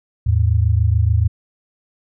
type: tone pair together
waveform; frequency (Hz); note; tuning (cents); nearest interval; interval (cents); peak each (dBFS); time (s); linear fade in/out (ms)
sine; 80.5 / 107.45; E2 / A2; -41 / -41; perfect fourth; 500; -15; 0.26-1.28; 10
effects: none